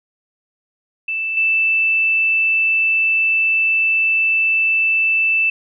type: tone with level steps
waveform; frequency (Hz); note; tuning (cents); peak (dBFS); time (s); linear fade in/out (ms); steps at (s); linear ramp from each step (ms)
sine; 2646; E7; +6; -19 / -13; 1.08-5.5; 5; 1.37; 2
effects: none